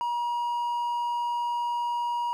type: tone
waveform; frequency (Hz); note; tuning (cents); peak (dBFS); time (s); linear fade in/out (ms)
triangle; 955; A#5; +42; -24; 0.01-2.33; 0
effects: none